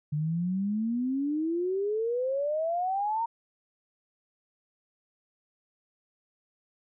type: exponential sweep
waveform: sine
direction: up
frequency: 146.2 to 935 Hz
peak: -26 dBFS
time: 0.12-3.26 s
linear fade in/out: 10 ms
effects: none